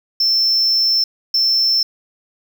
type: tone bursts at uneven times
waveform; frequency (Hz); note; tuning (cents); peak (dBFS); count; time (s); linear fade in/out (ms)
sine; 5340; E8; +22; -10; 2; 0.2-1.04 / 1.34-1.83; 5
effects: tanh soft clip ceiling -11 dBFS + 7-bit